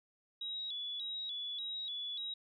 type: tone with vibrato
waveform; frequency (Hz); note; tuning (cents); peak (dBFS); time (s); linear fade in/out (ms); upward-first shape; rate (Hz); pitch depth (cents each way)
sine; 3618; A7; +48; -38; 0.41-2.34; 5; square; 1.7; 96
effects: none